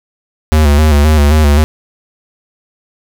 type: tone with vibrato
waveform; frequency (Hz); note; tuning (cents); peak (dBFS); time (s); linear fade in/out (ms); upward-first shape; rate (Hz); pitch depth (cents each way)
square; 74.9; D2; +35; -6; 0.52-1.64; 0; square; 3.8; 58
effects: none